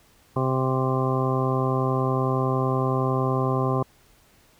harmonic tone, 130.81 Hz, C3, in tune, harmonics 1 / 2 / 3 / 4 / 5 / 6 / 8 / 9, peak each -24 / -29 / -28 / -31 / -33 / -33 / -29 / -35 dBFS, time 0.36-3.83 s, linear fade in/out 5 ms, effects pink hiss -58 dBFS RMS until 4.59 s

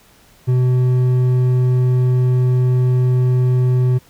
triangle tone with hard clipping, 126.1 Hz, B2, 36 cents sharp, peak -13 dBFS, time 0.47-3.99 s, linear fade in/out 20 ms, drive 9 dB, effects pink hiss -50 dBFS RMS until 4.09 s

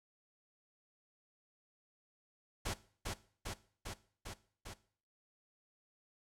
pink noise with echo, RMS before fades -38 dBFS, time 2.65-2.74 s, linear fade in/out 10 ms, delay 400 ms, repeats 5, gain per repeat -2 dB, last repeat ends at 4.74 s, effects noise-tail reverb RT60 0.5 s tail -18 dB re dry + low-pass 10000 Hz 12 dB/octave

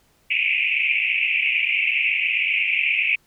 white band-pass noise, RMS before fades -21 dBFS, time 0.3-3.16 s, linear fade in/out 10 ms, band 2200 to 2700 Hz, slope 96 dB/octave, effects pink hiss -61 dBFS RMS until 3.26 s

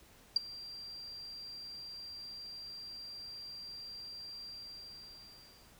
sine tone with ADSR envelope, 4731 Hz, D8, 12 cents sharp, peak -21 dBFS, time 0.36-5.74 s, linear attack 5 ms, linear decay 13 ms, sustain -23 dB, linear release 1300 ms, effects pink hiss -61 dBFS RMS until 5.79 s

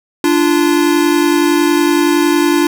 square tone pair together, 293.7 / 344.5 Hz, D4 / F4, 0 / -24 cents, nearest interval minor third, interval 276 cents, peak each -13 dBFS, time 0.24-2.67 s, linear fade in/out 2 ms, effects none

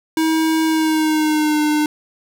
square tone with pitch glide, 319.7 to 301.8 Hz, D#4 to D4, +47 to +47 cents, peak -15 dBFS, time 0.17-1.86 s, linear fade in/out 2 ms, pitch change -100 cents, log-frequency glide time 0.65-1.6 s, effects none

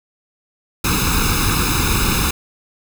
pink noise with comb filter, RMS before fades -17 dBFS, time 0.84-2.31 s, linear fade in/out 5 ms, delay 0.78 ms, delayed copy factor +1, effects none

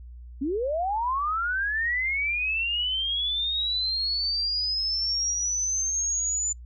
sine linear sweep, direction up, 252.4 to 7070 Hz, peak -24 dBFS, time 0.41-6.53 s, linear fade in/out 10 ms, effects noise-tail reverb RT60 0.1 s tail -22 dB re dry + added 60 Hz sine -40 dBFS peak until 6.65 s

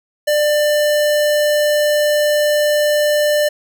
square tone, 595 Hz, D5, 22 cents sharp, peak -13 dBFS, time 0.27-3.49 s, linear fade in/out 10 ms, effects none

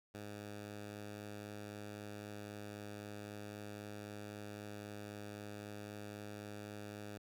10% pulse tone, 103.83 Hz, G#2, in tune, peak -38 dBFS, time 0.14-7.18 s, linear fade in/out 10 ms, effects none

